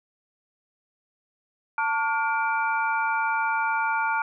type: tone cluster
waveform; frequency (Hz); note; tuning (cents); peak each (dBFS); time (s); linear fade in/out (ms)
sine; 893 / 1137 / 1423 / 2338; A5 / C#6 / F6 / D7; +25 / +44 / +32 / -8; -25 / -33 / -26 / -33; 1.78-4.22; 2
effects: none